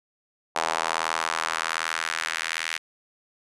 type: tone with high-pass filter sweep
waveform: square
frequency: 40.63 Hz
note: E1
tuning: 24 cents flat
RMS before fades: -28 dBFS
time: 0.55-2.78 s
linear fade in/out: 10 ms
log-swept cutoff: 820 to 2000 Hz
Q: 1.7
effects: resampled to 22050 Hz